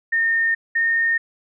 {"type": "tone pair in turn", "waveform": "sine", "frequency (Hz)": [1826, 1833.7], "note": ["A#6", "A#6"], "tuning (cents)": [-36, -29], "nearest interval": "unison", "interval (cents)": 7, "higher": "second", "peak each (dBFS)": -16, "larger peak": "neither", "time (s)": [[0.12, 0.55], [0.75, 1.18]], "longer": "neither", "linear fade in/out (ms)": 10, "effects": []}